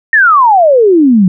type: exponential sweep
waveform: sine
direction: down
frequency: 1863 to 176.1 Hz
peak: -3 dBFS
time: 0.13-1.28 s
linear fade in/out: 2 ms
effects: none